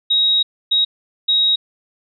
sine tone bursts at uneven times, 3796 Hz, A#7, 31 cents sharp, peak -12 dBFS, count 3, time 0.1-0.43 / 0.71-0.85 / 1.28-1.56 s, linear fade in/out 10 ms, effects none

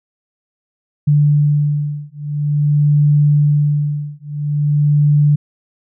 sine beating tone pair, 146.83 / 147.31 Hz, D3 / D3, 0 / +6 cents, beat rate 0.48 Hz, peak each -14 dBFS, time 1.07-5.36 s, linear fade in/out 10 ms, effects none

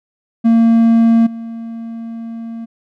triangle tone with level steps, 228.9 Hz, A#3, 31 cents flat, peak -5 / -22 dBFS, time 0.44-2.66 s, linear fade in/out 20 ms, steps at 1.26 s, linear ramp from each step 10 ms, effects none

